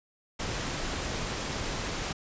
pink noise, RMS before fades -33 dBFS, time 0.39-2.13 s, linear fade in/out 10 ms, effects resampled to 16000 Hz

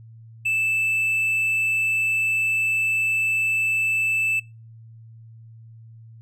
triangle tone, 2637 Hz, E7, in tune, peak -18 dBFS, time 0.45-4.4 s, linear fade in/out 10 ms, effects noise-tail reverb RT60 0.3 s tail -25 dB re dry + added 113 Hz sine -42 dBFS peak until 6.21 s

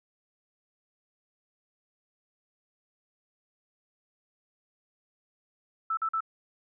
sine tone bursts, 1318.5 Hz, E6, in tune, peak -26 dBFS, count 3, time 5.9-6.206 s, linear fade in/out 5 ms, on 72 ms, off 45 ms, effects none

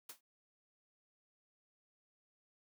white noise with exponential decay, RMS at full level -44 dBFS, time 0.09-0.21 s, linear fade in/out 5 ms, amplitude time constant 25 ms, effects high-pass 200 Hz 12 dB/octave

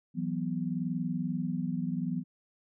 sine chord, E suspended second, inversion none, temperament just, 164.81 / 185.42 / 247.2 Hz, E3 / F#3 / B3, 0 / +4 / +2 cents, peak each -34 dBFS, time 0.14-2.24 s, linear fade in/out 50 ms, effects none

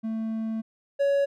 triangle tone pair in turn, 222.3 / 560.2 Hz, A3 / C#5, +18 / +18 cents, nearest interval octave + major third, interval 1600 cents, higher second, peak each -25 / -18 dBFS, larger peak second, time 0.03-0.62 / 0.99-1.26 s, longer first, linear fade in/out 20 ms, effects none

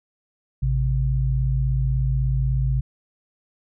sine tone pair together, 55.42 / 131.8 Hz, A1 / C3, +13 / +13 cents, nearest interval octave + minor third, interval 1500 cents, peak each -21 dBFS, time 0.62-2.81 s, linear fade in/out 10 ms, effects none

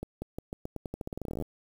accelerating click train, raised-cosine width 2 ms, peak -22 dBFS, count 23, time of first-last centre 0.03-1.423 s, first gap 190 ms, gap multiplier 0.87, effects 8-bit

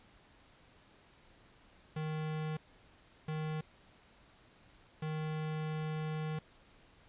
square tone bursts at uneven times, 155.56 Hz, D#3, in tune, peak -36 dBFS, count 3, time 1.96-2.57 / 3.28-3.61 / 5.02-6.39 s, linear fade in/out 5 ms, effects pink hiss -63 dBFS RMS until 7.08 s + resampled to 8000 Hz

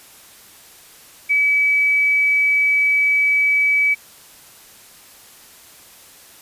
sine tone, 2288 Hz, D7, 46 cents flat, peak -13 dBFS, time 1.29-3.95 s, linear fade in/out 20 ms, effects white hiss -45 dBFS RMS until 6.41 s + resampled to 32000 Hz

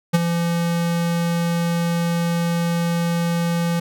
square tone with ADSR envelope, 170 Hz, F3, 46 cents flat, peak -11 dBFS, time 0.13-3.8 s, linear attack 17 ms, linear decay 26 ms, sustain -8 dB, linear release 8 ms, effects none

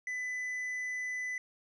sine tone with tanh clipping, 2000 Hz, B6, 21 cents sharp, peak -35 dBFS, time 0.07-1.38 s, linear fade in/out 2 ms, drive 5 dB, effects none

